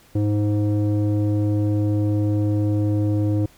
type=tone with low-pass filter; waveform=square; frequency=104.3 Hz; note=G#2; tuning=8 cents sharp; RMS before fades=-20 dBFS; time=0.15-3.46 s; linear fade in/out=5 ms; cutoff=400 Hz; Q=3.1; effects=pink hiss -53 dBFS RMS until 3.57 s